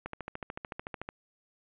click train, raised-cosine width 0.5 ms, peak -22 dBFS, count 15, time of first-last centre 0.06-1.089 s, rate 13.6 Hz, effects resampled to 8000 Hz + 9-bit

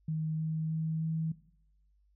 sine tone with pitch steps, 157.2 / 158.29 / 159.39 / 160.5 Hz, D#3 / D#3 / D#3 / E3, +18 / +30 / +42 / -46 cents, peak -30 dBFS, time 0.08-1.32 s, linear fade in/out 5 ms, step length 310 ms, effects noise-tail reverb RT60 0.8 s tail -18 dB re dry + added 50 Hz sine -65 dBFS peak until 2.15 s

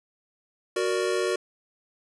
square chord, Gb augmented, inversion none, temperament equal, 370 / 466.2 / 587.3 Hz, Gb4 / Bb4 / D5, 0 / 0 / 0 cents, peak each -27 / -29 / -32 dBFS, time 0.76-1.36 s, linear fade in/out 5 ms, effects resampled to 24000 Hz

